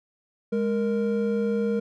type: tone pair together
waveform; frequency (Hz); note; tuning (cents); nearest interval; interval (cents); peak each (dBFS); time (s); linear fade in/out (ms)
triangle; 207.7 / 466.3; G#3 / A#4; 0 / +1; octave + major second; 1401; -23; 0.52-1.8; 10
effects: none